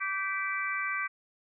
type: harmonic tone with a mistuned harmonic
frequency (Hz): 387.8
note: G4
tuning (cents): -19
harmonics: 3 / 4 / 5 / 6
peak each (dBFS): -35 / -35 / -35 / -35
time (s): 0-1.08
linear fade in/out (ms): 20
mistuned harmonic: 5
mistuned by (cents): +34
effects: none